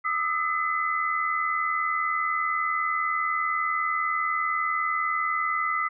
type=tone cluster; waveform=sine; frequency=1218 / 1298 / 2025 Hz; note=D#6 / E6 / B6; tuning=-37 / -27 / +43 cents; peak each=-28 dBFS; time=0.04-5.89 s; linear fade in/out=20 ms; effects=none